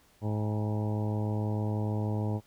harmonic tone with a mistuned harmonic, 106.5 Hz, G#2, 44 cents sharp, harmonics 1 / 2 / 3 / 4 / 5 / 6 / 7 / 8 / 9, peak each -29 / -35 / -39 / -41 / -43 / -45 / -46 / -47 / -48 dBFS, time 0.21-2.41 s, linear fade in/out 50 ms, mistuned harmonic 7, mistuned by +83 cents, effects pink hiss -63 dBFS RMS until 2.46 s

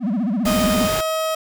triangle tone with vibrato, 220 Hz, A3, in tune, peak -16 dBFS, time 0-0.9 s, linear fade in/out 50 ms, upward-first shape sine, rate 15 Hz, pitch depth 260 cents each way
pink noise, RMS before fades -25 dBFS, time 0.45-1.01 s, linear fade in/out 5 ms
30% pulse tone with pitch glide, 622.3 to 636.8 Hz, D#5 to D#5, 0 to +40 cents, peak -17 dBFS, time 0.46-1.35 s, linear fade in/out 5 ms, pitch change +40 cents, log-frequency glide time 0.83-1.01 s
effects none

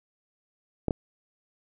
clicks, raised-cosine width 2 ms, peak -12 dBFS, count 2, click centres 0.883 / 0.908 s, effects none

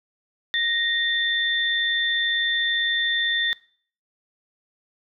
sine tone pair together, 1864.7 / 3551 Hz, A#6 / A7, 0 / +15 cents, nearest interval major seventh, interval 1115 cents, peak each -23 dBFS, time 0.54-3.53 s, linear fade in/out 0 ms, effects noise-tail reverb RT60 0.5 s tail -21 dB re dry

